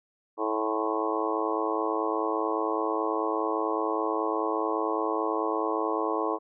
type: harmonic tone with a mistuned harmonic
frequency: 109.1 Hz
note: A2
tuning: 14 cents flat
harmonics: 3 / 4 / 5 / 6 / 7 / 8 / 9 / 10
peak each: -32 / -31 / -35 / -36 / -36 / -36 / -34 / -33 dBFS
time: 0.37-6.39 s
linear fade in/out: 50 ms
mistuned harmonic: 9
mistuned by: +42 cents
effects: none